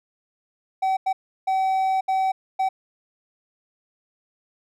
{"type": "tone bursts at uneven times", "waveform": "triangle", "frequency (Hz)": 763, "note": "G5", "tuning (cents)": -47, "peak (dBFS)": -17, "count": 5, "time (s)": [[0.82, 0.97], [1.06, 1.13], [1.47, 2.01], [2.08, 2.32], [2.59, 2.69]], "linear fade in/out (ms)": 10, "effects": []}